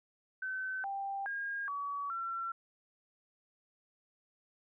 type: tone with pitch steps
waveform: sine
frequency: 1527 / 789 / 1623 / 1135 / 1355 Hz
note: G6 / G5 / G#6 / C#6 / E6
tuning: -46 / +11 / -40 / +41 / +47 cents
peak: -35 dBFS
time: 0.42-2.52 s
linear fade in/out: 5 ms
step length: 420 ms
effects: none